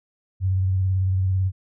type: tone with vibrato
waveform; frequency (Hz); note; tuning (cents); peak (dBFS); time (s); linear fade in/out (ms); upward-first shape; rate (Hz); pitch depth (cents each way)
sine; 94.2; F#2; +32; -18; 0.4-1.52; 50; sine; 18; 35
effects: none